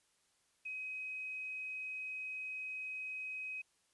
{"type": "tone with quantisation", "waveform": "sine", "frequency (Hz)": 2528, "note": "D#7", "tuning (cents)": 27, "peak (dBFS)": -40, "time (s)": [0.65, 3.62], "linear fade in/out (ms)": 10, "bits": 11, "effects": ["white hiss -75 dBFS RMS until 3.93 s", "resampled to 24000 Hz"]}